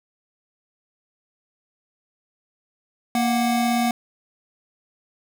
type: tone pair together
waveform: square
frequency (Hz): 234.3 / 740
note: A#3 / F#5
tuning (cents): +9 / 0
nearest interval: octave + minor sixth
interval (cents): 1991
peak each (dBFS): -21 / -24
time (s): 3.15-3.91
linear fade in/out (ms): 2
effects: none